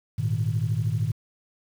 sine chord, Ab suspended second, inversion none, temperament just, 103.83 / 116.8 / 155.74 Hz, Ab2 / Bb2 / Eb3, 0 / +4 / +2 cents, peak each -26 / -25 / -28 dBFS, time 0.18-1.12 s, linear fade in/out 10 ms, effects tanh soft clip ceiling -15 dBFS + 8-bit

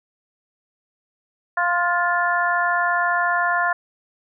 harmonic tone with a mistuned harmonic, 349.2 Hz, F4, in tune, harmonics 2 / 3 / 4 / 5, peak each -23 / -23 / -23 / -23 dBFS, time 1.57-3.73 s, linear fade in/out 5 ms, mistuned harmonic 4, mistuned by +20 cents, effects none

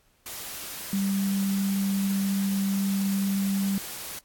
sine tone in noise, 196 Hz, G3, in tune, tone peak -23 dBFS, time 0.93-3.78 s, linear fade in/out 2 ms, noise white, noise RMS -37 dBFS, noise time 0.26-4.19 s, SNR +11 dB, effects pink hiss -65 dBFS RMS until 4.24 s + AAC 64 kbps

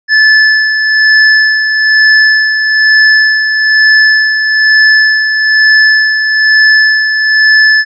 square tone with tremolo, 1737 Hz, A6, 23 cents flat, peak -3 dBFS, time 0.08-7.85 s, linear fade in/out 50 ms, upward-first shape sine, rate 1.1 Hz, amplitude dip 50%, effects resampled to 16000 Hz

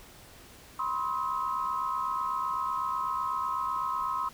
sine tone cluster, 991 / 1059 / 1278 Hz, B5 / C6 / D#6, +6 / +21 / +46 cents, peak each -35 / -31 / -33 dBFS, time 0.79-4.29 s, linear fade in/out 5 ms, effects pink hiss -52 dBFS RMS until 4.33 s

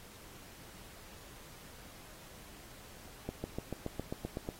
accelerating click train, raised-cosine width 2 ms, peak -23 dBFS, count 10, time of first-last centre 3.29-4.489 s, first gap 150 ms, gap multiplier 0.97, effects pink hiss -54 dBFS RMS until 4.59 s + AAC 48 kbps

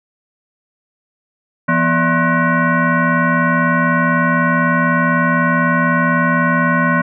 sine tone with frequency modulation, 659 Hz, E5, 1 cent flat, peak -11 dBFS, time 1.68-7.02 s, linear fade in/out 10 ms, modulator 414 Hz, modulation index 2.7, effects none

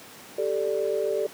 sine chord, G suspended second, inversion none, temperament equal, 392 / 440 / 587.3 Hz, G4 / A4 / D5, 0 / 0 / 0 cents, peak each -28 / -27 / -28 dBFS, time 0.38-1.27 s, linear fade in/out 5 ms, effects pink hiss -45 dBFS RMS until 1.33 s + high-pass 200 Hz 12 dB/octave

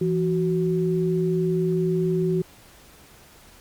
sine tone pair together, 167.45 / 371.8 Hz, E3 / F#4, +27 / +8 cents, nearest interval octave + major second, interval 1381 cents, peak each -22 dBFS, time 0.01-2.42 s, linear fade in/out 5 ms, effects pink hiss -50 dBFS RMS until 3.6 s + MP3 96 kbps

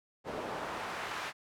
pink noise with band-pass filter sweep, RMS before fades -39 dBFS, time 0.24-1.33 s, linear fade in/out 50 ms, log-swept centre 550 to 1700 Hz, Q 0.93, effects none

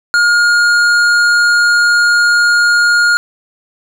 sine tone with hard clipping, 1423 Hz, F6, 32 cents sharp, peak -9 dBFS, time 0.14-3.17 s, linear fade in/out 0 ms, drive 10 dB, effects none

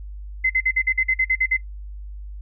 sine tone bursts, 2055 Hz, C7, 32 cents flat, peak -15 dBFS, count 11, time 0.44-1.57 s, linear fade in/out 10 ms, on 60 ms, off 47 ms, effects noise-tail reverb RT60 0.1 s tail -17 dB re dry + added 50 Hz sine -32 dBFS peak until 2.41 s

